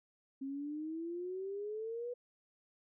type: exponential sweep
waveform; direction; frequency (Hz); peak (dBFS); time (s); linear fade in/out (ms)
sine; up; 266.8 to 493.9; -38; 0.41-2.14; 10
effects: none